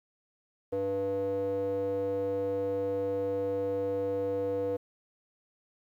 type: tone with band-pass filter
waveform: square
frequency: 98 Hz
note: G2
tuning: in tune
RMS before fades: -31 dBFS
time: 0.72-4.77 s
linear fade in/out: 10 ms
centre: 460 Hz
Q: 7
effects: 11-bit